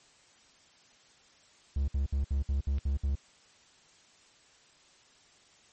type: tone bursts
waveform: triangle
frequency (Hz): 69.3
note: C#2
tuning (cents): 0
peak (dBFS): -24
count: 8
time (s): 1.76-3.154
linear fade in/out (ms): 5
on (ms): 120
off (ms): 62
type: click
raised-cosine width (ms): 0.2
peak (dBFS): -33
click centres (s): 2.783
effects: white hiss -61 dBFS RMS until 5.72 s + MP3 32 kbps